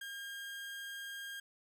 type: tone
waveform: 30% pulse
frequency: 1613 Hz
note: G6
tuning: 49 cents sharp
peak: -40 dBFS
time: 0.01-1.4 s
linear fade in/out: 5 ms
effects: none